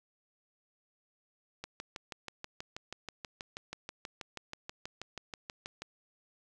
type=click train; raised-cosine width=0.2 ms; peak=-23 dBFS; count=27; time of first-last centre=1.64-5.82 s; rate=6.22 Hz; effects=none